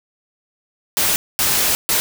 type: noise bursts at uneven times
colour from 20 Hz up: white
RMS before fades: -17 dBFS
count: 3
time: 0.97-1.16 / 1.39-1.75 / 1.89-2 s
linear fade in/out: 0 ms
effects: none